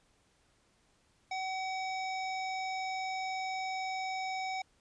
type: harmonic tone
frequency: 757 Hz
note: F#5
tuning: 39 cents sharp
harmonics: 1 / 3 / 5 / 7 / 9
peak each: -35 / -40 / -49 / -47 / -55 dBFS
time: 1.31-4.62 s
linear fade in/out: 5 ms
effects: pink hiss -70 dBFS RMS until 4.8 s + resampled to 22050 Hz